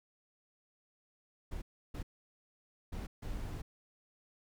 brown noise bursts at uneven times, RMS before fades -40 dBFS, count 4, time 1.51-1.62 / 1.94-2.03 / 2.92-3.07 / 3.22-3.62 s, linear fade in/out 10 ms, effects none

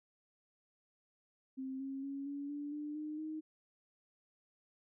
sine tone with pitch steps, 264 / 270.3 / 276.8 / 283.4 / 290.2 / 297.2 / 304.3 / 311.6 Hz, C4 / C#4 / C#4 / C#4 / D4 / D4 / D#4 / D#4, +16 / -44 / -2 / +38 / -21 / +21 / -38 / +3 cents, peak -39 dBFS, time 1.57-3.41 s, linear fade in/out 20 ms, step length 230 ms, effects none

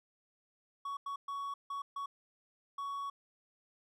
triangle tone bursts at uneven times, 1119 Hz, C#6, 16 cents sharp, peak -35 dBFS, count 6, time 0.85-0.97 / 1.06-1.16 / 1.28-1.54 / 1.7-1.82 / 1.96-2.06 / 2.78-3.1 s, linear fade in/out 5 ms, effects none

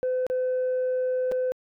sine tone with dropouts, 509 Hz, C5, 48 cents flat, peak -21 dBFS, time 0.03-1.52 s, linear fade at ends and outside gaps 0 ms, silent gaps 0.266-0.3 / 1.315-1.32 s, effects tanh soft clip ceiling -21 dBFS

